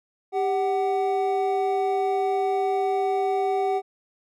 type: tone pair together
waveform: triangle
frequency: 395.1 / 750.8 Hz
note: G4 / F#5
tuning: +14 / +25 cents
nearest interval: major seventh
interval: 1111 cents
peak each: -22 dBFS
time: 0.32-3.82 s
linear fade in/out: 50 ms
effects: none